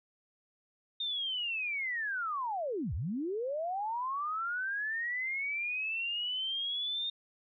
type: linear two-way sweep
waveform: sine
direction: down then up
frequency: 3670 to 61 to 3670 Hz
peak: -32 dBFS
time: 1-7.1 s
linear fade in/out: 5 ms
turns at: 2.94 s
effects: none